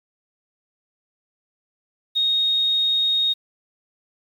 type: tone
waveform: sine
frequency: 3729 Hz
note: A#7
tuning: in tune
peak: -17 dBFS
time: 2.15-3.34 s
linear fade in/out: 20 ms
effects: 8-bit